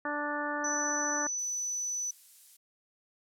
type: harmonic tone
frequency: 293.7 Hz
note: D4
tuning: in tune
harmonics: 1 / 2 / 3 / 4 / 5 / 6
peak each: -38 / -38 / -38 / -38 / -38 / -38 dBFS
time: 0.05-1.27 s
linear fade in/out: 2 ms
type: tone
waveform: sine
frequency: 5980 Hz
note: F#8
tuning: 17 cents sharp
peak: -31 dBFS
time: 0.64-2.11 s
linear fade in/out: 5 ms
type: noise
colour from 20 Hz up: violet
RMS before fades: -50 dBFS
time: 1.38-2.57 s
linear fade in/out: 10 ms
effects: low-pass 11000 Hz 12 dB/octave